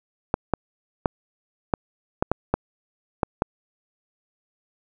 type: clicks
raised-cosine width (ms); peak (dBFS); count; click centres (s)
1; -5; 9; 0.341 / 0.537 / 1.058 / 1.738 / 2.225 / 2.316 / 2.54 / 3.232 / 3.421
effects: none